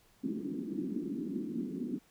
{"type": "band-pass noise", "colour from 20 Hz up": "pink", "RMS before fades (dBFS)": -37, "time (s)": [0.23, 1.99], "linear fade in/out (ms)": 10, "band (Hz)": [190, 340], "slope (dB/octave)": 48, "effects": ["pink hiss -66 dBFS RMS until 2.1 s"]}